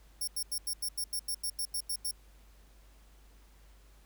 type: tone bursts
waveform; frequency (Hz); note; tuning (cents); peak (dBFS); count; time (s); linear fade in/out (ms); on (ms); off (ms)
5% pulse; 5490; F8; -31; -26; 13; 0.21-2.112; 5; 66; 87
effects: added 50 Hz sine -56 dBFS peak until 4.05 s + pink hiss -65 dBFS RMS until 4.05 s